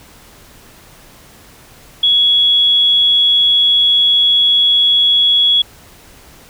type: tone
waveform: sine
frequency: 3355 Hz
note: G#7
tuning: 17 cents sharp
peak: -8 dBFS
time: 2.03-5.62 s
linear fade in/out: 5 ms
effects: pink hiss -42 dBFS RMS until 6.49 s